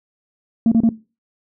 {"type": "tone bursts", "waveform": "sine", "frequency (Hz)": 227.9, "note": "A#3", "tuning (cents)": -39, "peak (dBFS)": -8, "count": 3, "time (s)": [0.66, 0.891], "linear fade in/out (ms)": 2, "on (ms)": 57, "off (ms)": 30, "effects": ["noise-tail reverb RT60 0.3 s tail -19 dB re dry", "tanh soft clip ceiling -8 dBFS"]}